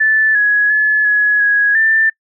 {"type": "tone with pitch steps", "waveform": "sine", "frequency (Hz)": [1752, 1675, 1715, 1686, 1663, 1779], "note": ["A6", "G#6", "A6", "G#6", "G#6", "A6"], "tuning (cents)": [-8, 14, -45, 26, 2, 19], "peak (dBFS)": -9, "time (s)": [0, 2.1], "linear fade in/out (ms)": 10, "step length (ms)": 350, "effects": ["noise-tail reverb RT60 0.1 s tail -26 dB re dry"]}